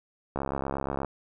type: click train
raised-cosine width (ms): 1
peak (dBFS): -16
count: 48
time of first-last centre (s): 0.36-1.047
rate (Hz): 68.4
effects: none